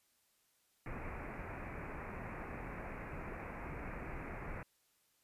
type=low-pass noise; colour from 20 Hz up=pink; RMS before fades=-45 dBFS; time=0.86-4.63 s; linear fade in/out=2 ms; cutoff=2500 Hz; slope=96 dB/octave; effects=white hiss -75 dBFS RMS until 5.23 s + resampled to 32000 Hz